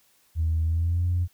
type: tone with pitch glide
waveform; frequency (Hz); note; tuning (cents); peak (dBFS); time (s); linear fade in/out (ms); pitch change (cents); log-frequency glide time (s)
sine; 80.5 to 88.29; E2 to F2; -41 to +19; -20; 0.35-1.28; 50; +160; 0.64-1.06
effects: tanh soft clip ceiling -17 dBFS + white hiss -63 dBFS RMS until 1.33 s